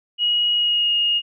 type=tone with pitch glide; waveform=sine; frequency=2897 to 2855 Hz; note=F#7 to F7; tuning=-37 to +37 cents; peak=-16 dBFS; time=0.18-1.22 s; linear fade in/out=50 ms; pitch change=-26 cents; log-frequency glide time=0.55-0.94 s; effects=none